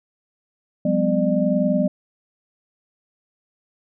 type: tone cluster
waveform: sine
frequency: 182 / 202.9 / 253.3 / 600 Hz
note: F#3 / G#3 / B3 / D5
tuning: -28 / -40 / +44 / +37 cents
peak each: -22 dBFS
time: 0.85-1.88 s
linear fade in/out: 5 ms
effects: none